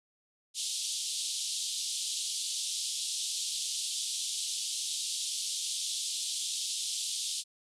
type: band-pass noise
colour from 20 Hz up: pink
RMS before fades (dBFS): -35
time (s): 0.54-7.44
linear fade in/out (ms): 50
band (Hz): 3200 to 10000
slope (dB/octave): 48
effects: none